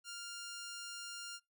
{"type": "tone", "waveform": "10% pulse", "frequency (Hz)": 1400, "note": "F6", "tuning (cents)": 4, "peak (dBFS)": -36, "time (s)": [0.04, 1.4], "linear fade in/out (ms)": 50, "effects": ["noise-tail reverb RT60 0.2 s tail -23 dB re dry", "MP3 96 kbps"]}